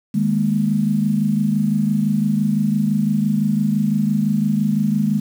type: chord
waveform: sine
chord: D# suspended fourth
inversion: none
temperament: just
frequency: 155.56 / 207.4 / 233.3 Hz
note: D#3 / G#3 / A#3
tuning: 0 / -2 / +2 cents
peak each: -22 / -17 / -22 dBFS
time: 0.14-5.2 s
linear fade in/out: 10 ms
effects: 7-bit